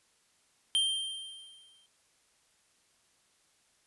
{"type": "tone with exponential decay", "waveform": "square", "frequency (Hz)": 3157, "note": "G7", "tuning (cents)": 12, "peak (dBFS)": -24, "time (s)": [0.75, 1.86], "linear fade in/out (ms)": 0, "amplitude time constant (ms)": 240, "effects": ["white hiss -69 dBFS RMS until 3.86 s", "resampled to 24000 Hz"]}